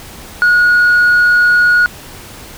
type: tone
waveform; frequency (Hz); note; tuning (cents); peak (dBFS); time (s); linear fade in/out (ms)
sine; 1449; F#6; -37; -4; 0.42-1.86; 0
effects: tanh soft clip ceiling -5 dBFS + pink hiss -33 dBFS RMS until 2.57 s